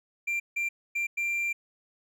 triangle tone bursts at uneven times, 2371 Hz, D7, 16 cents sharp, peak -25 dBFS, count 4, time 0.27-0.4 / 0.56-0.69 / 0.95-1.07 / 1.17-1.53 s, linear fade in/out 10 ms, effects none

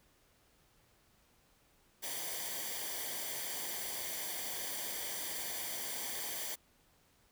white noise with comb filter, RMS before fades -40 dBFS, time 2.02-6.56 s, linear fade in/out 20 ms, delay 0.75 ms, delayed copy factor -0.65, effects pink hiss -69 dBFS RMS until 7.31 s

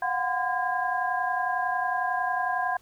sine tone cluster, 716 / 747 / 1019 / 1624 Hz, F5 / F#5 / C6 / G#6, +43 / +16 / -46 / -39 cents, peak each -30 dBFS, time 0.02-2.77 s, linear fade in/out 5 ms, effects pink hiss -60 dBFS RMS until 2.81 s

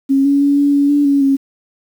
sine tone with pitch steps, 272.5 / 281.1 / 283.4 / 285.1 / 283.4 / 289 / 280.6 / 273.4 Hz, C#4 / C#4 / C#4 / C#4 / C#4 / D4 / C#4 / C#4, -29 / +24 / +38 / +49 / +38 / -28 / +21 / -24 cents, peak -9 dBFS, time 0.09-1.37 s, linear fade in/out 20 ms, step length 160 ms, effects 7-bit

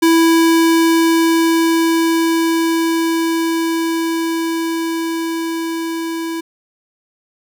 square tone with level ramp, 329.6 Hz, E4, in tune, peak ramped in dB -9 to -21 dBFS, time 0.02-6.41 s, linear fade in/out 10 ms, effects none

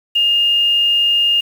sine tone with quantisation, 2828 Hz, F7, 21 cents sharp, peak -11 dBFS, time 0.15-1.41 s, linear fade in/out 10 ms, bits 6, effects none

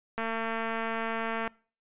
click train, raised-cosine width 0.5 ms, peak -18 dBFS, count 294, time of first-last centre 0.18-1.476 s, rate 226 Hz, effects noise-tail reverb RT60 0.4 s tail -23 dB re dry + resampled to 8000 Hz

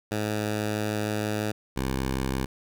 10% pulse tone pair in turn, 106.2 / 65.89 Hz, G#2 / C2, +39 / +13 cents, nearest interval minor sixth, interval 826 cents, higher first, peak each -18 dBFS, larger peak neither, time 0.11-1.52 / 1.76-2.46 s, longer first, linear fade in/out 10 ms, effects none

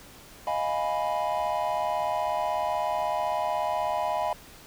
triangle chord, F half-diminished seventh, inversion third, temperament equal, 622.3 / 698.5 / 830.6 / 987.8 Hz, Eb5 / F5 / Ab5 / Cb6, 0 / 0 / 0 / 0 cents, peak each -29 dBFS, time 0.47-4.33 s, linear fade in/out 2 ms, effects pink hiss -49 dBFS RMS until 4.66 s

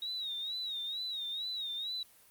sine tone with vibrato, 3788 Hz, A#7, 27 cents sharp, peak -35 dBFS, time 0.02-2.03 s, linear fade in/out 2 ms, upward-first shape sine, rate 2.2 Hz, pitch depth 100 cents each way, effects white hiss -61 dBFS RMS until 2.3 s + Opus 32 kbps

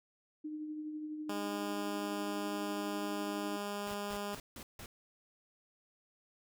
sine tone with tremolo, 305.6 Hz, D#4, 31 cents flat, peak -37 dBFS, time 0.44-3.57 s, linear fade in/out 10 ms, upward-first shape triangle, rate 12 Hz, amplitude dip 40%
10% pulse tone, 203.9 Hz, G#3, 32 cents flat, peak -29 dBFS, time 1.29-4.35 s, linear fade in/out 5 ms
pink noise bursts, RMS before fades -48 dBFS, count 5, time 3.87-4.86 s, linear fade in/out 2 ms, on 70 ms, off 160 ms
effects none

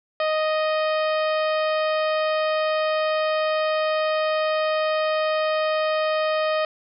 harmonic tone, 622.3 Hz, D#5, in tune, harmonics 1 / 2 / 3 / 4 / 5 / 6 / 7 / 8, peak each -21 / -27 / -32 / -34 / -36 / -41 / -41 / -43 dBFS, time 0.2-6.65 s, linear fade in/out 2 ms, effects none

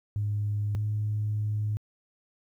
sine tone pair in turn, 103.83 / 105.83 Hz, G#2 / G#2, 0 / +33 cents, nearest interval unison, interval 33 cents, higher second, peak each -25 dBFS, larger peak neither, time 0.16-0.75 / 0.75-1.77 s, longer second, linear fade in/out 0 ms, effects tanh soft clip ceiling -21 dBFS + 11-bit

